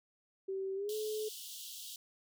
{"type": "tone with pitch glide", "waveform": "sine", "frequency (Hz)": [385.1, 429.8], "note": ["G4", "A4"], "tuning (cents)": [-31, -41], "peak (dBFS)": -35, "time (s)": [0.48, 1.29], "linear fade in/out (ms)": 10, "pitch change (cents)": 190, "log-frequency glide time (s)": [0.75, 0.94]}
{"type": "high-pass noise", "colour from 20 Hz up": "pink", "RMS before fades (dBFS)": -47, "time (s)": [0.89, 1.96], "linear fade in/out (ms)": 2, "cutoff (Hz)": 2900, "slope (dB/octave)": 96}
{"effects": []}